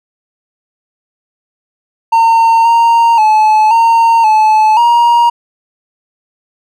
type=tone with pitch steps; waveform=triangle; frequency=912 / 927 / 862 / 918 / 865 / 945 Hz; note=A#5 / A#5 / A5 / A#5 / A5 / A#5; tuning=-38 / -10 / -36 / -27 / -30 / +23 cents; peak=-3 dBFS; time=2.12-5.3 s; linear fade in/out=10 ms; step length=530 ms; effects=none